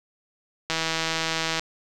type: click train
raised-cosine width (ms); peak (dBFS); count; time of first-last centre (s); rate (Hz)
0.2; -8; 146; 0.7-1.595; 162
effects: none